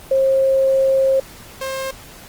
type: tone pair in turn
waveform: sine / sawtooth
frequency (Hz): 535 / 531.9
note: C5 / C5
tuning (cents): +38 / +28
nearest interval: unison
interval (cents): 10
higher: first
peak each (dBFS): -12 / -19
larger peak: first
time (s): 0.11-1.2 / 1.61-1.91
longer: first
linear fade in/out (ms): 5
effects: pink hiss -40 dBFS RMS until 2.28 s + Opus 24 kbps